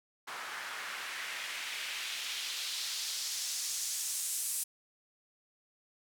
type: noise with band-pass filter sweep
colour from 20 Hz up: white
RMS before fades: -38 dBFS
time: 0.27-4.64 s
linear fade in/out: 10 ms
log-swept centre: 1200 to 9500 Hz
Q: 1.4
effects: none